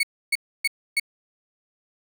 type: tone bursts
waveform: 35% pulse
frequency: 2217 Hz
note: C#7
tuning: in tune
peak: -17 dBFS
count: 4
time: 0-0.998 s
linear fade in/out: 5 ms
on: 32 ms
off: 290 ms
effects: none